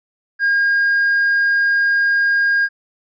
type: tone with tanh clipping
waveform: triangle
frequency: 1620 Hz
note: G#6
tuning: 43 cents flat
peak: -13 dBFS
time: 0.39-2.69 s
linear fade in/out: 50 ms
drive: 6 dB
effects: resampled to 16000 Hz